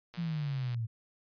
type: click train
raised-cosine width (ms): 0.2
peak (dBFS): -31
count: 73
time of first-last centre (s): 0.14-0.745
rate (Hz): 119
type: exponential sweep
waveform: sine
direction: down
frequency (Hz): 174.61 to 110.3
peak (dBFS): -31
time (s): 0.17-0.87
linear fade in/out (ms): 20
effects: resampled to 11025 Hz